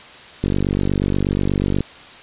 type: click train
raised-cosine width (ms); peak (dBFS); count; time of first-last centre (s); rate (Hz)
3; -6; 67; 0.44-1.806; 48.3
effects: white hiss -40 dBFS RMS until 2.22 s + resampled to 8000 Hz